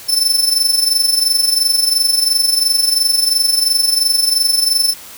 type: tone with amplitude modulation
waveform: sawtooth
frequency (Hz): 5290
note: E8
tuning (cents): +5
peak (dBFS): -6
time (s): 0.08-4.94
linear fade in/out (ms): 20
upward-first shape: sine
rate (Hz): 22.9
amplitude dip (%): 65
effects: white hiss -35 dBFS RMS until 5.17 s